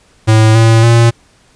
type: tone with pitch steps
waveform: square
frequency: 110 / 113.29 / 116.68 Hz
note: A2 / A#2 / A#2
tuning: 0 / -49 / +2 cents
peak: -5 dBFS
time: 0.27-1.11 s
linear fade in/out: 20 ms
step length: 280 ms
effects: pink hiss -49 dBFS RMS until 1.55 s + resampled to 22050 Hz